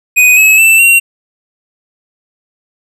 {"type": "tone with pitch steps", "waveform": "square", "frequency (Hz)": [2493, 2575, 2660, 2747], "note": ["D#7", "E7", "E7", "F7"], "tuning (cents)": [3, -41, 15, -29], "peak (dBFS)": -4, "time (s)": [0.16, 1], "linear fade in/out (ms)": 20, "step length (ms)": 210, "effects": []}